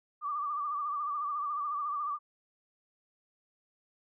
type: tone with vibrato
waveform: sine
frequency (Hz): 1174.7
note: D6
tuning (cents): 0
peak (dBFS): -31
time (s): 0.21-2.19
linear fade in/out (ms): 50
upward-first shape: sine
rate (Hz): 14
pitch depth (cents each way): 65
effects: none